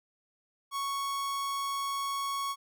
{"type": "tone", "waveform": "45% pulse", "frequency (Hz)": 1108.7, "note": "C#6", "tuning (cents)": 0, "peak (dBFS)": -31, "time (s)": [0.71, 2.56], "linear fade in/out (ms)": 50, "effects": []}